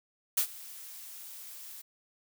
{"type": "noise with ADSR envelope", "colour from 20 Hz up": "blue", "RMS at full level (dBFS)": -25, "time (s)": [0.37, 1.82], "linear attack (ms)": 7, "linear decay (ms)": 87, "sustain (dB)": -21, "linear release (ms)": 11, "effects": []}